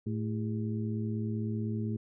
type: harmonic tone with a mistuned harmonic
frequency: 110 Hz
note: A2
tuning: in tune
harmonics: 1 / 2 / 3 / 4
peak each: -33 / -34 / -42 / -43 dBFS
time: 0.06-1.97 s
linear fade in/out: 10 ms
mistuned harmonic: 4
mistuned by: -140 cents
effects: none